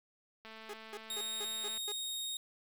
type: click train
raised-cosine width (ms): 0.3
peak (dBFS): -35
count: 294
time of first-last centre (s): 0.45-1.776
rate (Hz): 221
type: tone bursts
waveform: sawtooth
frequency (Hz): 415.3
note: G#4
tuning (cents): 0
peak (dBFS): -38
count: 6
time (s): 0.69-1.922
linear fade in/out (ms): 5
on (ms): 47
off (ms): 190
type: tone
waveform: sawtooth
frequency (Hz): 3729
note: A#7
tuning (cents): 0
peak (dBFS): -34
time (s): 1.1-2.37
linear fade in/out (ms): 2
effects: 10-bit